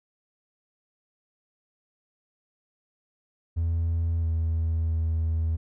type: tone with pitch steps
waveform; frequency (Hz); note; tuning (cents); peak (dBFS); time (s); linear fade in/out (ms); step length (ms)
triangle; 83.4 / 81.5 / 81; E2 / E2 / E2; +21 / -19 / -30; -20; 3.56-5.57; 20; 670
effects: tanh soft clip ceiling -18 dBFS